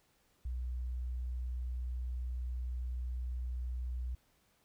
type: tone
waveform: sine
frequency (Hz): 61.74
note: B1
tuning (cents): 0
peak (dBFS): -35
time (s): 0.45-4.15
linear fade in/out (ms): 5
effects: pink hiss -72 dBFS RMS until 4.64 s